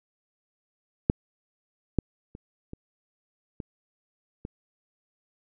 clicks, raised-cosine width 3 ms, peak -6 / -9 / -28 / -25 / -22 / -22 dBFS, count 6, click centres 1.099 / 1.987 / 2.351 / 2.734 / 3.602 / 4.451 s, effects none

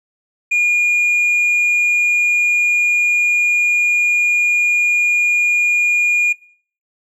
triangle tone with tanh clipping, 2430 Hz, D#7, 42 cents flat, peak -13 dBFS, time 0.51-6.33 s, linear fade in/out 10 ms, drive 7 dB, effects noise-tail reverb RT60 0.5 s tail -19 dB re dry

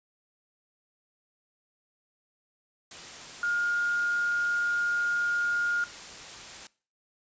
sine tone in noise, 1419 Hz, F6, 27 cents sharp, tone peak -25 dBFS, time 3.43-5.84 s, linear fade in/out 2 ms, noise white, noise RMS -43 dBFS, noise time 2.91-6.67 s, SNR +15 dB, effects noise-tail reverb RT60 0.4 s tail -21 dB re dry + resampled to 16000 Hz

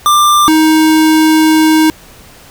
square tone pair in turn, 1187 / 314.4 Hz, D6 / D#4, +18 / +18 cents, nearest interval octave + major seventh, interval 2300 cents, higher first, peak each -6 dBFS, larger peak neither, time 0.06-0.48 / 0.48-1.9 s, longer second, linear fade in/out 0 ms, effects pink hiss -38 dBFS RMS until 2.5 s

